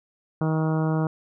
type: harmonic tone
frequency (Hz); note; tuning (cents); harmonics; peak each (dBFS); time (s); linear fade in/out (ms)
158.1; D#3; +28; 1 / 2 / 3 / 4 / 5 / 6 / 7 / 8 / 9; -22 / -28 / -32 / -34 / -36 / -38 / -39 / -40 / -41; 0.41-1.07; 2
effects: none